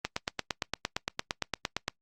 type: click train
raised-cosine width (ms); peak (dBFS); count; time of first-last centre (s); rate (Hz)
0.2; -11; 17; 0.05-1.881; 8.74
effects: noise-tail reverb RT60 0.1 s tail -23 dB re dry + Opus 32 kbps